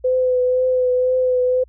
sine tone with vibrato, 506 Hz, B4, 42 cents sharp, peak -14 dBFS, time 0.04-1.64 s, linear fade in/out 10 ms, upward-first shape triangle, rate 2 Hz, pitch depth 24 cents each way, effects added 60 Hz sine -46 dBFS peak until 1.68 s

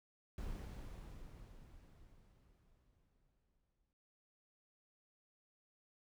brown noise with exponential decay, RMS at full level -44 dBFS, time 0.38-3.93 s, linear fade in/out 1 ms, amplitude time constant 770 ms, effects none

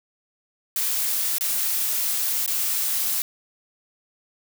blue noise with dropouts, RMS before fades -24 dBFS, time 0.76-3.22 s, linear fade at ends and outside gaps 1 ms, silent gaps 1.383-1.409 / 2.462-2.477 s, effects none

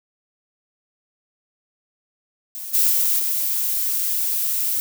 violet noise with level steps, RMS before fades -32 / -17 / -19 / -22 dBFS, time 2.55-4.8 s, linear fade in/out 0 ms, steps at 2.73 / 2.9 / 3.18 s, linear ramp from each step 20 ms, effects none

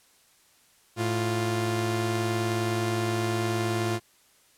sawtooth tone pair together, 110.05 / 349.4 Hz, A2 / F4, +1 / +1 cents, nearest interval octave + minor sixth, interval 2000 cents, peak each -24 dBFS, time 0.96-4 s, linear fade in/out 50 ms, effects white hiss -61 dBFS RMS until 4.57 s + low-pass 12000 Hz 12 dB/octave

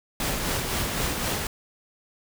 pink noise with tremolo, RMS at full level -26 dBFS, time 0.2-1.47 s, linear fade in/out 2 ms, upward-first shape sine, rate 3.9 Hz, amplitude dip 35%, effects none

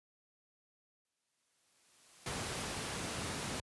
white noise with exponential growth, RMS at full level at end -48 dBFS, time 1.05-2.62 s, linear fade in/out 1 ms, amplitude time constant 340 ms
pink noise, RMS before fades -39 dBFS, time 2.26-3.6 s, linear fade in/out 2 ms
effects high-pass 80 Hz 12 dB/octave + resampled to 24000 Hz

